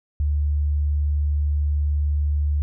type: tone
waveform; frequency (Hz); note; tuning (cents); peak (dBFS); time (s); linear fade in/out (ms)
sine; 73.42; D2; 0; -18; 0.2-2.62; 0
effects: none